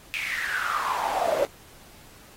brown noise with high-pass filter sweep, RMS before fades -27 dBFS, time 0.14-1.45 s, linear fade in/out 0 ms, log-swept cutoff 2500 to 530 Hz, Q 9, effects pink hiss -51 dBFS RMS until 2.36 s + AAC 48 kbps

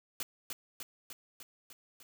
white noise with echo, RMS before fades -37 dBFS, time 0.2-0.23 s, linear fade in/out 2 ms, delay 300 ms, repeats 6, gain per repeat -3 dB, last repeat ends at 2.03 s, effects none

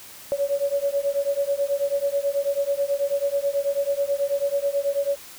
sine beating tone pair, 558 / 567.2 Hz, C#5 / C#5, +11 / +40 cents, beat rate 9.2 Hz, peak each -24 dBFS, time 0.32-5.16 s, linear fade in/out 0 ms, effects white hiss -43 dBFS RMS until 5.38 s

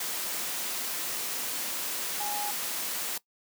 sine tone in noise, 827 Hz, G#5, 8 cents flat, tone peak -33 dBFS, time 2.2-2.51 s, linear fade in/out 5 ms, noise white, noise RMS -33 dBFS, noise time 0-3.18 s, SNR -3 dB, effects noise-tail reverb RT60 0.1 s tail -20 dB re dry + high-pass 200 Hz 12 dB/octave

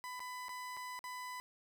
30% pulse tone with dropouts, 1000 Hz, B5, 21 cents sharp, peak -40 dBFS, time 0.04-1.4 s, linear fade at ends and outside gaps 0 ms, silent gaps 0.195-0.203 / 0.484-0.492 / 0.768-0.772 / 0.991-1.041 s, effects none

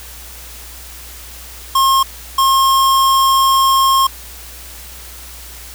square tone bursts at uneven times, 1073 Hz, C6, 43 cents sharp, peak -10 dBFS, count 2, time 1.75-2.03 / 2.38-4.07 s, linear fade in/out 5 ms, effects added 60 Hz sine -36 dBFS peak until 5.74 s + white hiss -35 dBFS RMS until 5.74 s

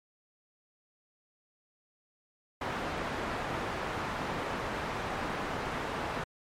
white low-pass noise, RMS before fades -35 dBFS, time 2.61-6.24 s, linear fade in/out 5 ms, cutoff 1300 Hz, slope 12 dB/octave, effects MP3 64 kbps

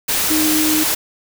sine tone in noise, 310 Hz, D#4, 6 cents flat, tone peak -16 dBFS, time 0.3-0.84 s, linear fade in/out 10 ms, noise white, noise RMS -18 dBFS, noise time 0.08-0.95 s, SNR -1 dB, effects none

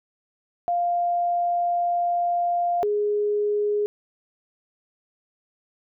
sine tone pair in turn, 698.5 / 415.3 Hz, F5 / G#4, 0 / 0 cents, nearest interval major sixth, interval 900 cents, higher first, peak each -20 dBFS, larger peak neither, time 0.68-2.83 / 2.83-3.86 s, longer first, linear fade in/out 0 ms, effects none

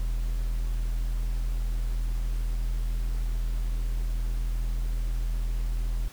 triangle tone, 41.2 Hz, E1, in tune, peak -23 dBFS, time 0-6.08 s, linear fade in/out 0 ms, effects pink hiss -49 dBFS RMS until 6.12 s

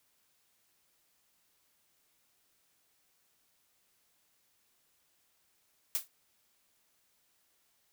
blue noise with exponential decay, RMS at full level -28 dBFS, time 5.95-6.08 s, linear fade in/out 0 ms, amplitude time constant 27 ms, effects white hiss -73 dBFS RMS until 7.92 s

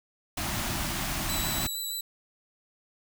pink band-stop noise, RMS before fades -31 dBFS, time 0.37-1.67 s, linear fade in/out 5 ms, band 370 to 580 Hz, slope 96 dB/octave
15% pulse tone with vibrato, 3951 Hz, B7, in tune, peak -25 dBFS, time 1.29-2.01 s, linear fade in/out 5 ms, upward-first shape sine, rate 6.4 Hz, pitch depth 16 cents each way
effects none

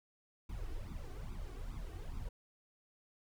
brown noise with flanger, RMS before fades -43 dBFS, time 0.49-2.29 s, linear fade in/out 5 ms, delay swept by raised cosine 0.82 to 2.72 ms, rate 2.4 Hz, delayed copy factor +0.8, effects none

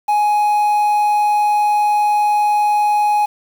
triangle tone with quantisation, 835 Hz, G#5, 9 cents sharp, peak -10 dBFS, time 0.08-3.26 s, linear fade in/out 10 ms, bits 6, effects none

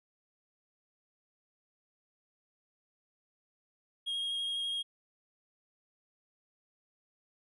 triangle tone with vibrato, 3260 Hz, G#7, 33 cents flat, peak -31 dBFS, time 4.06-4.83 s, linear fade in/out 20 ms, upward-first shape triangle, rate 12 Hz, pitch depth 15 cents each way, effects resampled to 24000 Hz

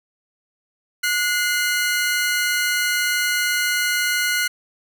sawtooth tone pair together, 1456 / 2079 Hz, F#6 / C7, -28 / -12 cents, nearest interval tritone, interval 616 cents, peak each -17 / -19 dBFS, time 1.03-4.48 s, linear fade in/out 10 ms, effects none

